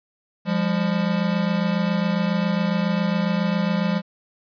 square tone pair together, 174.61 / 201.9 Hz, F3 / G#3, 0 / -49 cents, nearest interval minor third, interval 251 cents, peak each -23 dBFS, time 0.45-4.02 s, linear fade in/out 50 ms, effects resampled to 11025 Hz + 9-bit

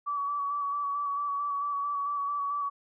sine tone with vibrato, 1143 Hz, D6, 47 cents flat, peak -28 dBFS, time 0.06-2.7 s, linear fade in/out 20 ms, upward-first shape square, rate 4.5 Hz, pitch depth 22 cents each way, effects none

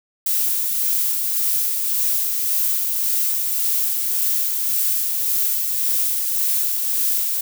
violet noise with tremolo, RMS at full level -19 dBFS, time 0.26-7.41 s, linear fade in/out 5 ms, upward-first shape sine, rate 1.8 Hz, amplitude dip 30%, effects none

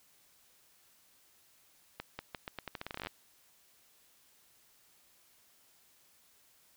accelerating click train, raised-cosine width 0.3 ms, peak -23 dBFS, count 18, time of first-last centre 2-3.071 s, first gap 190 ms, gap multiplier 0.83, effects white hiss -66 dBFS RMS until 6.76 s

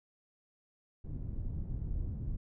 pink low-pass noise, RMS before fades -37 dBFS, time 1.04-2.37 s, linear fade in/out 10 ms, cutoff 130 Hz, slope 12 dB/octave, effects none

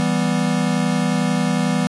square chord, E minor, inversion none, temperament equal, 164.81 / 196 / 246.9 Hz, E3 / G3 / B3, 0 / 0 / 0 cents, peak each -22 dBFS, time 0-1.87 s, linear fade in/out 0 ms, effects resampled to 24000 Hz

